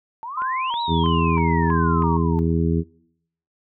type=exponential two-way sweep; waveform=sine; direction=up then down; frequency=880 to 3968 to 880 Hz; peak=-29 dBFS; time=0.23-2.39 s; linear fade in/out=0 ms; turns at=0.81 s
type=tone with vibrato; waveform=sine; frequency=987.8 Hz; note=B5; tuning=in tune; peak=-22 dBFS; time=0.37-2.17 s; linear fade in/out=5 ms; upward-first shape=square; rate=1.5 Hz; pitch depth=85 cents each way
type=click train; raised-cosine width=0.5 ms; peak=-22 dBFS; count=6; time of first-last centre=0.42-2.023 s; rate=3.12 Hz
type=harmonic tone; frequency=82.6 Hz; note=E2; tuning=4 cents sharp; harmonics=1 / 2 / 3 / 4 / 5; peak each=-23 / -21 / -25 / -27 / -27 dBFS; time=0.87-2.84 s; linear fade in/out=50 ms
effects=noise-tail reverb RT60 0.7 s tail -22 dB re dry